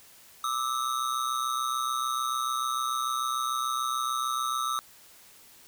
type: ring-modulated tone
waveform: square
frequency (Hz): 1244.5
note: D#6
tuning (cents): 0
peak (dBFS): -25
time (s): 0.44-4.79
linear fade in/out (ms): 0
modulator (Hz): 63.4
effects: white hiss -54 dBFS RMS until 5.67 s